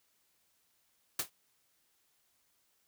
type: noise with exponential decay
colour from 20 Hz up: white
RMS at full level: -28 dBFS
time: 1.19-1.3 s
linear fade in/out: 5 ms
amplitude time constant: 23 ms
effects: white hiss -74 dBFS RMS until 2.87 s